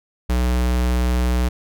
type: tone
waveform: square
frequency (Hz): 61.5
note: B1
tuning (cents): -7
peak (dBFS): -17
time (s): 0.29-1.49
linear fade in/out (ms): 10
effects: none